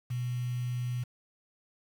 sine tone with quantisation, 123.47 Hz, B2, in tune, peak -30 dBFS, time 0.1-1.04 s, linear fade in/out 10 ms, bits 8, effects none

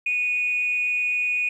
sine tone with amplitude modulation, 2473 Hz, D#7, 11 cents flat, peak -18 dBFS, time 0.06-1.49 s, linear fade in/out 5 ms, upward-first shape sine, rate 267 Hz, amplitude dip 45%, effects tanh soft clip ceiling -14 dBFS + 10-bit

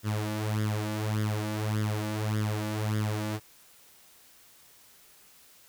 sawtooth tone with flanger, 106.8 Hz, G#2, 49 cents sharp, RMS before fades -30 dBFS, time 0.03-3.4 s, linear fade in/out 50 ms, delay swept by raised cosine 0.58 to 3.48 ms, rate 1.7 Hz, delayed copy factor +0.75, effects white hiss -57 dBFS RMS until 5.68 s

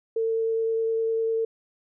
sine tone with vibrato, 450.1 Hz, A4, 39 cents sharp, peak -22 dBFS, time 0.16-1.45 s, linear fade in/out 5 ms, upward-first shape sine, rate 9.8 Hz, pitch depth 8 cents each way, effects none

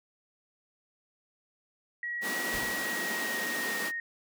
sine tone with pitch glide, 1913 to 1859.6 Hz, A#6 to A#6, +44 to -5 cents, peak -32 dBFS, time 2.03-4 s, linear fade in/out 2 ms, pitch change -49 cents, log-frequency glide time 2.62-3.76 s
pink high-pass noise, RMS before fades -36 dBFS, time 2.21-3.92 s, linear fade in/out 50 ms, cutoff 190 Hz, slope 48 dB/octave
pink noise with exponential decay, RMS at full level -35 dBFS, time 2.53-3.04 s, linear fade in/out 5 ms, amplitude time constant 110 ms
effects none

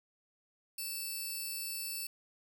5% pulse tone pair together, 2637 / 4480 Hz, E7 / C#8, 0 / +18 cents, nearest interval major sixth, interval 918 cents, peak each -32 / -33 dBFS, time 0.78-2.07 s, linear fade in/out 5 ms, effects 10-bit

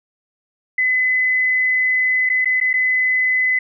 sine tone with dropouts, 2019 Hz, B6, 38 cents sharp, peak -14 dBFS, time 0.78-3.59 s, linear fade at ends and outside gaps 5 ms, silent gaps 2.292-2.298 / 2.447-2.456 / 2.602-2.611 / 2.731-2.738 s, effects none

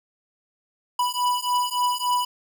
square beating tone pair, 984 / 987.5 Hz, B5 / B5, -7 / 0 cents, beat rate 3.5 Hz, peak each -25 dBFS, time 0.99-2.25 s, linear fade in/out 5 ms, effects none

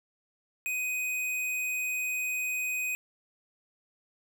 square tone, 2500 Hz, D#7, 8 cents sharp, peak -30 dBFS, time 0.66-2.95 s, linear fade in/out 0 ms, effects none

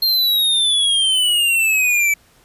square exponential sweep, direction down, 4228 to 2297 Hz, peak -14 dBFS, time 0.02-2.14 s, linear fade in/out 5 ms, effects pink hiss -53 dBFS RMS until 2.44 s + resampled to 32000 Hz

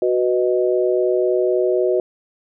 sine chord, B major, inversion second, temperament equal, 370 / 493.9 / 622.3 Hz, F#4 / B4 / D#5, 0 / 0 / 0 cents, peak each -17 / -21 / -21 dBFS, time 0.02-2 s, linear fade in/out 2 ms, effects none

